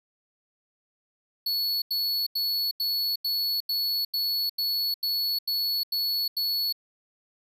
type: tone bursts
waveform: square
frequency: 4405 Hz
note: C#8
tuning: 12 cents flat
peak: -25 dBFS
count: 12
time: 1.46-6.726 s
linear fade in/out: 5 ms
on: 360 ms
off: 86 ms
effects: none